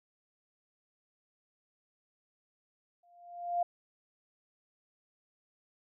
sine tone with exponential growth, 698.5 Hz, F5, in tune, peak -25 dBFS, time 3.03-3.63 s, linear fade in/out 5 ms, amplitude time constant 130 ms, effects none

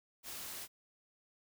white noise, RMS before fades -45 dBFS, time 0.23-0.68 s, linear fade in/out 50 ms, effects none

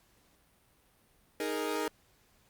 sawtooth chord, D# suspended fourth, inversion none, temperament equal, 311.1 / 415.3 / 466.2 Hz, D#4 / G#4 / A#4, 0 / 0 / 0 cents, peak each -32 dBFS, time 1.4-1.88 s, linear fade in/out 2 ms, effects pink hiss -67 dBFS RMS until 2.49 s + Opus 48 kbps

